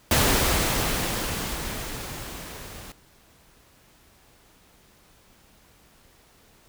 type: noise with level ramp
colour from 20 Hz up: pink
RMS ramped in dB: -19 to -42 dBFS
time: 0.11-2.92 s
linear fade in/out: 2 ms
effects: pink hiss -57 dBFS RMS until 6.68 s